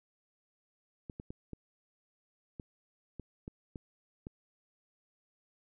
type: clicks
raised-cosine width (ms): 3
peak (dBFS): -29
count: 9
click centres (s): 1.098 / 1.199 / 1.305 / 1.533 / 2.598 / 3.197 / 3.479 / 3.758 / 4.269
effects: none